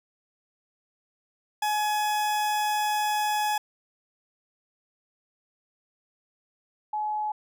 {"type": "tone pair in turn", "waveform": ["40% pulse", "sine"], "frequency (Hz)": [844, 849.4], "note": ["G#5", "G#5"], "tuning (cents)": [28, 39], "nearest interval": "unison", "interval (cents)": 11, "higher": "second", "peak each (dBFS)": [-23, -26], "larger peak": "first", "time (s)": [[1.62, 3.58], [6.93, 7.32]], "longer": "first", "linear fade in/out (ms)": 5, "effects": []}